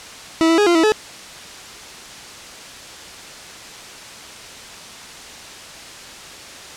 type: tone with pitch steps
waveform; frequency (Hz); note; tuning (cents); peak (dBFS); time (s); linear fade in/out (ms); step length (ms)
40% pulse; 325.3 / 329.6 / 414.6 / 345.7 / 325.4 / 429.4; E4 / E4 / G#4 / F4 / E4 / A4; -23 / 0 / -3 / -18 / -22 / -42; -11; 0.41-0.92; 0; 85
effects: white hiss -36 dBFS RMS until 6.76 s + low-pass 7000 Hz 12 dB/octave